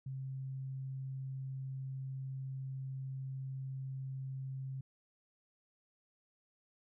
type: tone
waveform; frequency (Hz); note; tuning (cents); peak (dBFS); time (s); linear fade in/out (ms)
sine; 133.2; C3; +31; -39; 0.06-4.81; 5
effects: none